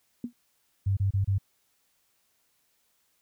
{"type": "tone with exponential decay", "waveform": "sine", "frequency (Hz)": 240.4, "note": "B3", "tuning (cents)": -46, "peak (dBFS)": -26, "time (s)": [0.24, 0.33], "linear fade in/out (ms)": 2, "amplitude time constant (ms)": 19}
{"type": "tone bursts", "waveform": "sine", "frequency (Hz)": 98, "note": "G2", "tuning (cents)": 0, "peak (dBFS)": -22, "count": 4, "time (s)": [0.86, 1.384], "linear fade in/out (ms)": 10, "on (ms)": 110, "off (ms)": 28}
{"effects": ["white hiss -71 dBFS RMS until 3.21 s"]}